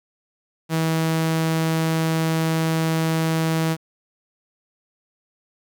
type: tone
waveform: sawtooth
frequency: 161.5 Hz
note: E3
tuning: 35 cents flat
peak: -15 dBFS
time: 0.69-3.77 s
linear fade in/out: 50 ms
effects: 9-bit